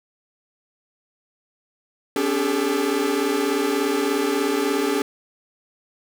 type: tone cluster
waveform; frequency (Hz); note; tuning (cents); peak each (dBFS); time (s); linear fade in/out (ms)
45% pulse; 263.1 / 286.6 / 399.5 / 436.3; C4 / D4 / G4 / A4; +10 / -42 / +33 / -15; -30 / -24 / -24 / -26; 2.16-5.02; 2
effects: none